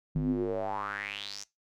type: tone with band-pass filter sweep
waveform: square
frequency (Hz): 50.6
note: G#1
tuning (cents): -44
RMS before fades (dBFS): -33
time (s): 0.15-1.44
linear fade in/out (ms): 10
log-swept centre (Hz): 170 to 6300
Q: 5.8
effects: noise-tail reverb RT60 0.2 s tail -21 dB re dry